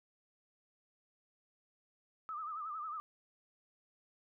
sine tone with vibrato, 1244.5 Hz, D#6, in tune, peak -39 dBFS, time 2.29-3 s, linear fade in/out 0 ms, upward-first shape sine, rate 11 Hz, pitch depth 95 cents each way, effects none

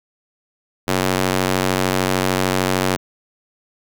square tone with high-pass filter, 46.65 Hz, F#1, 15 cents sharp, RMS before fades -19 dBFS, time 0.87-2.97 s, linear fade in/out 20 ms, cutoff 210 Hz, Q 0.54, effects none

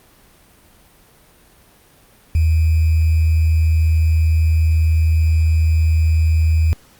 sine tone with sample-and-hold, 80 Hz, D#2, 49 cents sharp, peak -11 dBFS, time 2.35-6.73 s, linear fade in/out 0 ms, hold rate 2450 Hz, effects pink hiss -50 dBFS RMS until 6.99 s + Opus 32 kbps

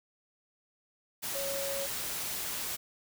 sine tone in noise, 554.4 Hz, C#5, in tune, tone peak -35 dBFS, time 1.34-1.87 s, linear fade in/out 20 ms, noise white, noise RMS -36 dBFS, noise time 1.22-2.77 s, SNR -2 dB, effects none

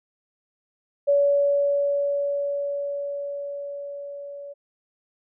sine tone with level ramp, 568 Hz, C#5, 42 cents sharp, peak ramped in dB -15 to -35 dBFS, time 1.07-4.54 s, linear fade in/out 20 ms, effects none

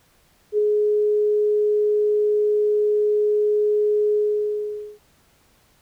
sine tone with ADSR envelope, 419.8 Hz, G#4, 19 cents sharp, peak -14 dBFS, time 0.52-4.99 s, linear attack 63 ms, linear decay 4 ms, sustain -2 dB, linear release 840 ms, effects pink hiss -59 dBFS RMS until 5.81 s

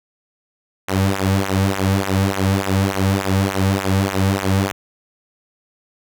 sawtooth tone with flanger, 96.7 Hz, G2, 23 cents flat, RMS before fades -18 dBFS, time 0.88-4.72 s, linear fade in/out 5 ms, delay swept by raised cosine 0.2 to 3 ms, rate 3.4 Hz, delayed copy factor -0.95, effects none

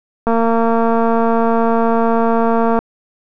click train, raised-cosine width 1 ms, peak -3 dBFS, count 578, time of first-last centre 0.27-2.79 s, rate 229 Hz, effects none

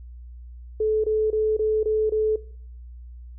sine tone bursts, 433.1 Hz, A4, 27 cents flat, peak -19 dBFS, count 6, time 0.8-2.36 s, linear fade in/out 5 ms, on 240 ms, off 24 ms, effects noise-tail reverb RT60 0.6 s tail -20 dB re dry + added 60 Hz sine -38 dBFS peak until 3.38 s

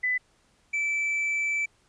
sine / triangle tone pair in turn, 2001 / 2319 Hz, B6 / D7, +22 / -22 cents, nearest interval minor third, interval 256 cents, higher second, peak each -23 / -23 dBFS, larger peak neither, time 0.03-0.18 / 0.73-1.66 s, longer second, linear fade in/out 10 ms, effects pink hiss -65 dBFS RMS until 1.88 s + resampled to 22050 Hz

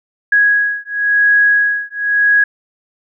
sine beating tone pair, 1660 / 1660.95 Hz, G#6 / G#6, -1 / 0 cents, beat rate 0.95 Hz, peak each -13 dBFS, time 0.32-2.44 s, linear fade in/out 5 ms, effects none

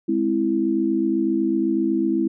sine chord, Ab augmented, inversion none, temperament equal, 207.7 / 261.6 / 329.6 Hz, Ab3 / C4 / E4, 0 / 0 / 0 cents, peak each -25 / -24 / -20 dBFS, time 0.08-2.28 s, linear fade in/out 10 ms, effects none

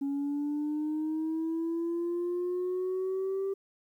sine linear sweep, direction up, 277.2 to 392 Hz, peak -27 dBFS, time 0.01-3.54 s, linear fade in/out 10 ms, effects tanh soft clip ceiling -27 dBFS + 11-bit

